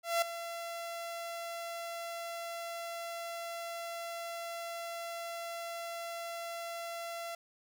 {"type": "tone with ADSR envelope", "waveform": "sawtooth", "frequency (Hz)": 678, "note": "E5", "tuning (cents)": 49, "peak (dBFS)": -22, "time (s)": [0.03, 7.35], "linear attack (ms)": 190, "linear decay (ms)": 4, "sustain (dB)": -13, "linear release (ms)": 3, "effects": []}